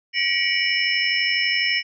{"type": "tone cluster", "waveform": "sine", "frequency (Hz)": [1919, 2239, 2331, 2930, 5310], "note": ["A#6", "C#7", "D7", "F#7", "E8"], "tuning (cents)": [50, 17, -14, -18, 12], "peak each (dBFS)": -25, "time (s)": [0.13, 1.83], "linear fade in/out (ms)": 50, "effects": []}